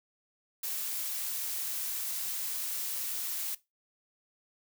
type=noise; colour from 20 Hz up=blue; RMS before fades=-35 dBFS; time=0.63-3.55 s; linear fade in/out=5 ms; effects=noise-tail reverb RT60 0.2 s tail -18 dB re dry